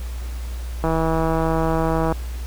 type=click train; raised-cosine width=1 ms; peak=-8 dBFS; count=209; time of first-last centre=0.84-2.124 s; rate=162 Hz; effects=added 60 Hz sine -26 dBFS peak until 2.46 s + pink hiss -42 dBFS RMS until 2.46 s